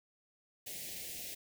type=band-stop noise; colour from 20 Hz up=white; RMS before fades=-44 dBFS; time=0.66-1.35 s; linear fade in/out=10 ms; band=710 to 1900 Hz; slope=48 dB/octave; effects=none